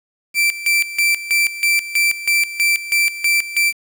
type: tone with tremolo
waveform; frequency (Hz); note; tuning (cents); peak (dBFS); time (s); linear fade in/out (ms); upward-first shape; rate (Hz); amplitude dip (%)
40% pulse; 2341; D7; -6; -12; 0.34-3.73; 50; square; 3.1; 80
effects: 7-bit